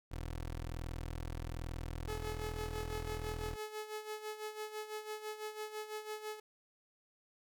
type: tone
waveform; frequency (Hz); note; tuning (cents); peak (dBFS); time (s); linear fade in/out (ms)
20% pulse; 41.2; E1; 0; -35; 0.11-3.56; 10
type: tone with tremolo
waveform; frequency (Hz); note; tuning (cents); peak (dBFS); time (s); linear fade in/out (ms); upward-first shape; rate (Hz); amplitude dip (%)
sawtooth; 428.2; A4; -47; -35; 2.08-6.4; 5; sine; 6; 70
effects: none